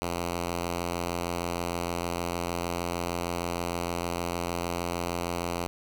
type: tone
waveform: 5% pulse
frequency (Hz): 86.5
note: F2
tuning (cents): -16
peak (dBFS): -18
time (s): 0.02-5.67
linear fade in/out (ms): 0
effects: 10-bit